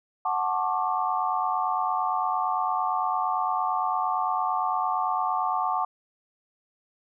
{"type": "chord", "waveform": "sine", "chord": "D major seventh", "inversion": "first", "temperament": "equal with one note detuned", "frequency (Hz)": [740, 880, 1085.9, 1174.7], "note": ["F#5", "A5", "C#6", "D6"], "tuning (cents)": [0, 0, -36, 0], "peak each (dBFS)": [-28, -29, -30, -29], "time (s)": [0.25, 5.85], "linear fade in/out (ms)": 5, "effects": []}